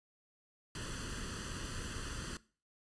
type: noise with comb filter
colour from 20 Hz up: pink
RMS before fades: -42 dBFS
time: 0.75-2.37 s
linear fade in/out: 2 ms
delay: 0.66 ms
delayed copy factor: +0.8
effects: noise-tail reverb RT60 0.4 s tail -20 dB re dry + resampled to 22050 Hz